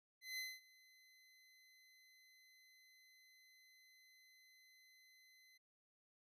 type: tone with ADSR envelope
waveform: 25% pulse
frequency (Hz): 2040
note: C7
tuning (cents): -44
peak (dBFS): -39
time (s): 0.21-5.58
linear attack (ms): 170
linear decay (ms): 220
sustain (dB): -24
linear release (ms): 11
effects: resampled to 32000 Hz